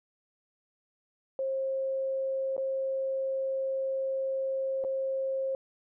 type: tone with dropouts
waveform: sine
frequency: 534 Hz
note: C5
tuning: 35 cents sharp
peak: -28 dBFS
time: 1.39-5.55 s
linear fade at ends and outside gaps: 1 ms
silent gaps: 2.566-2.579 / 4.84-4.847 s
effects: none